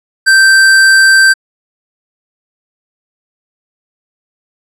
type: tone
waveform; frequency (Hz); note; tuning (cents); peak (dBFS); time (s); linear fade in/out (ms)
square; 1562; G6; -7; -4; 0.26-1.34; 20
effects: low-pass 10000 Hz 12 dB/octave